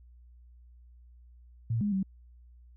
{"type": "tone with pitch steps", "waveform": "sine", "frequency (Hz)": [114.5, 206.2, 192], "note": ["A#2", "G#3", "G3"], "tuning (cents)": [-31, -12, -36], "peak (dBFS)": -26, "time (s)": [1.7, 2.03], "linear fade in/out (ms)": 5, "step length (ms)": 110, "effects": ["added 60 Hz sine -52 dBFS peak until 2.76 s"]}